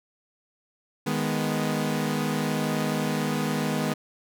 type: chord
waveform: sawtooth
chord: G# minor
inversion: second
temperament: equal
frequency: 155.56 / 207.7 / 246.9 Hz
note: D#3 / G#3 / B3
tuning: 0 / 0 / 0 cents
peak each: -25 dBFS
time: 1.06-3.94 s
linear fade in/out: 10 ms
effects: none